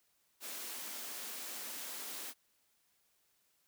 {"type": "high-pass noise", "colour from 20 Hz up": "white", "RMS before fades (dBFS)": -44, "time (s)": [0.4, 2.34], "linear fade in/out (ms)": 50, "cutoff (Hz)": 200, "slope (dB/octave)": 96, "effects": ["white hiss -75 dBFS RMS until 3.67 s"]}